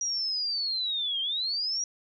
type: linear two-way sweep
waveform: sine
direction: down then up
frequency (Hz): 5780 to 3136 to 5780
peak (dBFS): -27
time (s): 0.01-1.84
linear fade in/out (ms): 2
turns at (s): 1.21
effects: none